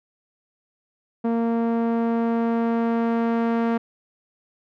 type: tone with low-pass filter sweep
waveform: sawtooth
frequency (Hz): 230.9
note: A#3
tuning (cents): -16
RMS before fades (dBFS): -22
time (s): 1.24-3.78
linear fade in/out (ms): 10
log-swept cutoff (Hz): 820 to 1500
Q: 0.72
effects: none